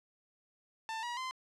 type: tone with pitch steps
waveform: sawtooth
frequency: 891 / 960.5 / 1035.4 Hz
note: A5 / B5 / C6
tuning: +22 / -48 / -18 cents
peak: -33 dBFS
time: 0.89-1.31 s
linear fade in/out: 0 ms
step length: 140 ms
effects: low-pass 6000 Hz 12 dB/octave